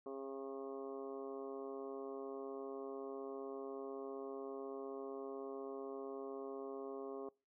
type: harmonic tone with a mistuned harmonic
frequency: 135.8 Hz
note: C#3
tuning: 35 cents flat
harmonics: 2 / 3 / 4 / 5 / 6 / 7 / 8 / 9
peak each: -51 / -46 / -52 / -55 / -61 / -64 / -56 / -65 dBFS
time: 0.06-7.29 s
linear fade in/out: 2 ms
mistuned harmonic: 6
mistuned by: -16 cents
effects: noise-tail reverb RT60 0.3 s tail -25 dB re dry